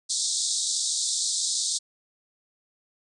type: band-pass noise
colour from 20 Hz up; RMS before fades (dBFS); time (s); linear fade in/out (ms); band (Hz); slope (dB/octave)
white; -27; 0.09-1.79; 20; 3600 to 8900; 96
effects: none